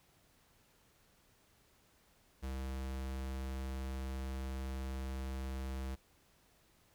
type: tone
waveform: square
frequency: 66 Hz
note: C2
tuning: 16 cents sharp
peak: -39 dBFS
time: 2.42-5.96 s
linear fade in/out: 20 ms
effects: pink hiss -69 dBFS RMS until 6.94 s